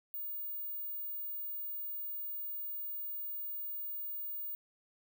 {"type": "tone", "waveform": "sine", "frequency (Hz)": 15520, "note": "B9", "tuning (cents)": -31, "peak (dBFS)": -37, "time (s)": [0.14, 4.55], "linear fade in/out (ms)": 0, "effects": []}